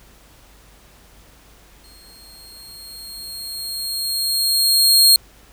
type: tone with exponential growth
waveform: sawtooth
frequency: 4248 Hz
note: C8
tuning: 25 cents sharp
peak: -5 dBFS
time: 1.84-5.16 s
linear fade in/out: 1 ms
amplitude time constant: 720 ms
effects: added 50 Hz sine -50 dBFS peak until 5.52 s + pink hiss -50 dBFS RMS until 5.52 s